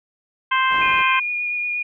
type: harmonic tone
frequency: 523.3 Hz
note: C5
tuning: in tune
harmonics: 2 / 3 / 4 / 5 / 6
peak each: -18 / -22 / -24 / -26 / -28 dBFS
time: 0.51-1.2 s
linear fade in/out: 10 ms
type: low-pass noise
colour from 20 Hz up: white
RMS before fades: -36 dBFS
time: 0.7-1.03 s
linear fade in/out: 20 ms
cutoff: 870 Hz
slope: 12 dB/octave
type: tone with vibrato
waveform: sine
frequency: 2439 Hz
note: D#7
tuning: 35 cents flat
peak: -21 dBFS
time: 0.81-1.83 s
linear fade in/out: 10 ms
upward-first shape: sine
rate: 8.5 Hz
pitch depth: 13 cents each way
effects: none